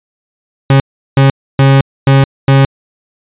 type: tone bursts at uneven times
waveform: 40% pulse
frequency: 136.3 Hz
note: C#3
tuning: 29 cents flat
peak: -3 dBFS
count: 5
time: 0.7-0.8 / 1.17-1.3 / 1.59-1.81 / 2.07-2.24 / 2.48-2.65 s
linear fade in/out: 2 ms
effects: resampled to 8000 Hz